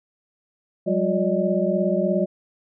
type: tone cluster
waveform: sine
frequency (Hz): 183.4 / 200.2 / 360.8 / 576 / 619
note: F#3 / G3 / F#4 / D5 / D#5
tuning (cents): -15 / +37 / -44 / -34 / -9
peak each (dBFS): -25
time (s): 0.86-2.26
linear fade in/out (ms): 20
effects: none